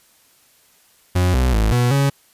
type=tone with pitch steps; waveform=40% pulse; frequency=90.4 / 63.4 / 53.8 / 122.2 / 139.3 Hz; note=F#2 / B1 / A1 / B2 / C#3; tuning=-40 / +46 / -38 / -18 / +9 cents; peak=-13 dBFS; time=1.15-2.1 s; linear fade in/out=10 ms; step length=190 ms; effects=white hiss -55 dBFS RMS until 2.33 s + resampled to 32000 Hz